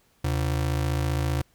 square ring-modulated tone, 104.5 Hz, G#2, 11 cents sharp, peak -21 dBFS, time 0.24-1.42 s, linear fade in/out 5 ms, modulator 27.6 Hz, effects pink hiss -64 dBFS RMS until 1.54 s

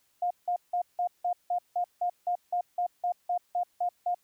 sine tone bursts, 710 Hz, F5, 28 cents sharp, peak -25 dBFS, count 16, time 0.22-4.146 s, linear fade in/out 5 ms, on 86 ms, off 170 ms, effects white hiss -70 dBFS RMS until 4.23 s

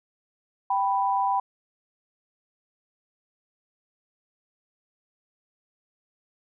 sine tone pair together, 784 / 988.4 Hz, G5 / B5, 0 / +1 cents, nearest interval major third, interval 401 cents, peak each -24 dBFS, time 0.7-1.4 s, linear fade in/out 5 ms, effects none

